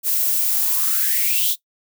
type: noise with high-pass filter sweep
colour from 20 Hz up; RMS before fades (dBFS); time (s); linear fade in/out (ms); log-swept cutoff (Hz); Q
violet; -19; 0.03-1.56; 50; 310 to 3700; 6.6
effects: noise-tail reverb RT60 0.1 s tail -18 dB re dry